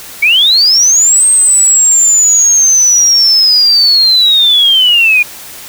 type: linear two-way sweep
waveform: sine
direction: up then down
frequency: 2206 to 8400 to 2412 Hz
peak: -4 dBFS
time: 0.22-5.23 s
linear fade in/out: 10 ms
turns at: 1.26 s
effects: white hiss -29 dBFS RMS until 5.68 s